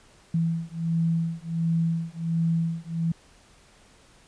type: beating tone pair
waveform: sine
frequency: 164.81 / 166.21 Hz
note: E3 / E3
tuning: 0 / +15 cents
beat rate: 1.4 Hz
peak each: -26 dBFS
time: 0.34-3.12 s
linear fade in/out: 5 ms
effects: pink hiss -56 dBFS RMS until 4.27 s + resampled to 22050 Hz